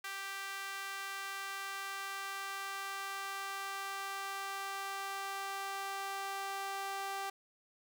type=tone with high-pass filter sweep; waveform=sawtooth; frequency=392 Hz; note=G4; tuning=in tune; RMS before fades=-41 dBFS; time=0.04-7.3 s; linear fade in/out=5 ms; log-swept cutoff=1500 to 810 Hz; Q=1.6; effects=none